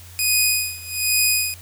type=tone with tremolo; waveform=10% pulse; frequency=2489 Hz; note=D#7; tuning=in tune; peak=-6 dBFS; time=0.19-1.54 s; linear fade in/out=0 ms; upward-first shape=sine; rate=1.2 Hz; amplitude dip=90%; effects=added 88 Hz sine -41 dBFS peak until 1.61 s + white hiss -45 dBFS RMS until 1.61 s